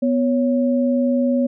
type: tone pair together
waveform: sine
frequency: 247.2 / 555 Hz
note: B3 / C#5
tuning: +2 / +2 cents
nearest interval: octave + major second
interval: 1400 cents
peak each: -16 / -21 dBFS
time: 0.02-1.47 s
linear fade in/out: 10 ms
effects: none